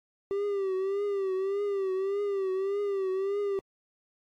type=tone with vibrato; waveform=triangle; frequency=392 Hz; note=G4; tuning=in tune; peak=-25 dBFS; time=0.31-3.59 s; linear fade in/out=0 ms; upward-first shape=triangle; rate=1.7 Hz; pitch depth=87 cents each way; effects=AAC 64 kbps